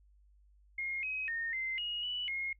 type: tone with pitch steps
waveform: sine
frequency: 2141 / 2536 / 1837 / 2075 / 2880 / 2958 / 2150 Hz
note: C7 / D#7 / A#6 / C7 / F#7 / F#7 / C7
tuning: +39 / +32 / -26 / -15 / -47 / -1 / +47 cents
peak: -34 dBFS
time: 0.78-2.53 s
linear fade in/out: 5 ms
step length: 250 ms
effects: noise-tail reverb RT60 0.1 s tail -23 dB re dry + added 50 Hz sine -61 dBFS peak until 2.59 s